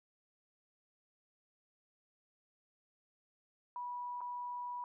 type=tone with dropouts; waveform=sine; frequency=977 Hz; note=B5; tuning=19 cents flat; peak=-39 dBFS; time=3.76-4.84 s; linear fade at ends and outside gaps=1 ms; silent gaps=4.207-4.214 s; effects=none